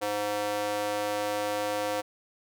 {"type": "tone with high-pass filter", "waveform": "square", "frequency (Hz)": 103.83, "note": "G#2", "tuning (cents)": 0, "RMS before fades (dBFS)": -30, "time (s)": [0.01, 2.02], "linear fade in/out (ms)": 20, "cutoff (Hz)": 530, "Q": 2, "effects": []}